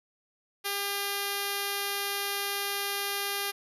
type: tone with low-pass filter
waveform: 5% pulse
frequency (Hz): 401.2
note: G4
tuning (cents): +40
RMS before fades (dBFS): -32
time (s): 0.64-3.52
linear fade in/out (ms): 20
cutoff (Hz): 12000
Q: 2.3
effects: none